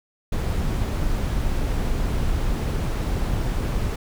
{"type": "noise", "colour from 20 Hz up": "brown", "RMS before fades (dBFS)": -23, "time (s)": [0.32, 3.96], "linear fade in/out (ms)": 5, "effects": []}